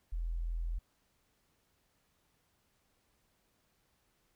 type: tone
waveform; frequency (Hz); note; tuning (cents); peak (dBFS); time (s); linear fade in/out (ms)
sine; 41.87; E1; +28; -33; 0.12-0.79; 10
effects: pink hiss -75 dBFS RMS until 4.35 s